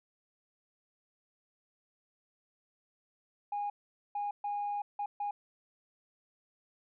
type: tone bursts at uneven times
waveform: sine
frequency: 820 Hz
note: G#5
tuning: 22 cents flat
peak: -31 dBFS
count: 5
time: 3.52-3.7 / 4.15-4.31 / 4.44-4.82 / 4.99-5.06 / 5.2-5.31 s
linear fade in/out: 5 ms
effects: tanh soft clip ceiling -29 dBFS